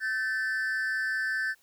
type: tone pair together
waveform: triangle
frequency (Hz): 1535 / 1760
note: G6 / A6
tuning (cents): -37 / 0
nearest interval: major second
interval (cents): 237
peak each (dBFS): -27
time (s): 0-1.55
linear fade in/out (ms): 50
effects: tanh soft clip ceiling -22 dBFS + white hiss -65 dBFS RMS until 1.62 s